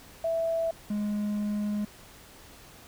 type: tone pair in turn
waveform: sine / triangle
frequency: 659.3 / 208.1 Hz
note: E5 / G#3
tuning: 0 / +4 cents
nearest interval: octave + minor sixth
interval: 1996 cents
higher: first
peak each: -25 / -25 dBFS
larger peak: neither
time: 0.24-0.71 / 0.9-1.85 s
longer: second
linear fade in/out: 5 ms
effects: pink hiss -51 dBFS RMS until 2.87 s